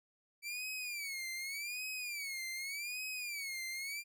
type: tone with vibrato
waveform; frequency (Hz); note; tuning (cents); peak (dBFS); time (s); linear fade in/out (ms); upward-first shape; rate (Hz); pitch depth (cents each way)
sawtooth; 2300; D7; -37; -36; 0.42-4.04; 50; sine; 0.85; 170
effects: none